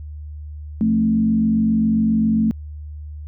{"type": "tone with frequency modulation", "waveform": "sine", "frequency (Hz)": 220, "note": "A3", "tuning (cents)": 0, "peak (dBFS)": -14, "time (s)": [0.81, 2.51], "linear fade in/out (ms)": 0, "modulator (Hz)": 47.4, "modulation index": 0.58, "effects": ["added 75 Hz sine -30 dBFS peak until 3.27 s"]}